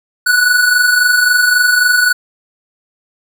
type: tone pair together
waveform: square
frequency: 1456.3 / 1480 Hz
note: F#6 / F#6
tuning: -28 / 0 cents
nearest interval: unison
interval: 28 cents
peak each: -17 / -10 dBFS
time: 0.26-2.13 s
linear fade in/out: 10 ms
effects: none